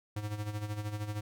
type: tone with tremolo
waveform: square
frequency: 105 Hz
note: G#2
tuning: 19 cents sharp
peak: -33 dBFS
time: 0.16-1.21 s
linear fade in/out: 5 ms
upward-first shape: sine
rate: 13 Hz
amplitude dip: 65%
effects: none